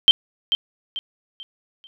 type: tone with echo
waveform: sine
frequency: 3136 Hz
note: G7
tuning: in tune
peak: -7 dBFS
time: 0.08-0.11 s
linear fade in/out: 0 ms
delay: 440 ms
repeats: 4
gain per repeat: -9 dB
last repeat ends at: 1.87 s
effects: none